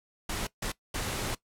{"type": "noise bursts at uneven times", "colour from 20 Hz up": "pink", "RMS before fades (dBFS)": -33, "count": 3, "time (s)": [[0.29, 0.47], [0.62, 0.72], [0.94, 1.35]], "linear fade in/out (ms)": 5, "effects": ["noise-tail reverb RT60 0.1 s tail -19 dB re dry", "low-pass 12000 Hz 12 dB/octave"]}